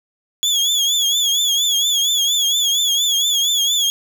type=tone with vibrato; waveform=30% pulse; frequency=3380 Hz; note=G#7; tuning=30 cents sharp; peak=-12 dBFS; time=0.43-3.9 s; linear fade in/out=0 ms; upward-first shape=triangle; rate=4.3 Hz; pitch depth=100 cents each way; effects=9-bit